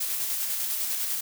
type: noise with tremolo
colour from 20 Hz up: blue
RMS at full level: -28 dBFS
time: 0-1.21 s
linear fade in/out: 10 ms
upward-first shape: square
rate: 10 Hz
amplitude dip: 25%
effects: none